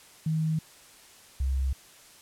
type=tone pair in turn; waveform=sine; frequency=158.2 / 66.51 Hz; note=D#3 / C2; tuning=+29 / +29 cents; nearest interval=octave + minor third; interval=1500 cents; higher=first; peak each=-24 dBFS; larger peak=neither; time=0.26-0.59 / 1.4-1.73 s; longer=neither; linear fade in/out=5 ms; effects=white hiss -53 dBFS RMS until 2.21 s + low-pass 11000 Hz 12 dB/octave